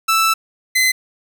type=tone pair in turn; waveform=sawtooth; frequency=1321 / 2041 Hz; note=E6 / C7; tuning=+3 / -44 cents; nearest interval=minor sixth; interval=753 cents; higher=second; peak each=-9 dBFS; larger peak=neither; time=0.08-0.34 / 0.75-0.92 s; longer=first; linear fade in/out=10 ms; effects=none